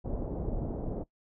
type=low-pass noise; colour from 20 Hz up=pink; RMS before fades=-34 dBFS; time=0.04-1.04 s; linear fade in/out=20 ms; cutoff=630 Hz; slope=24 dB/octave; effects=noise-tail reverb RT60 0.1 s tail -19 dB re dry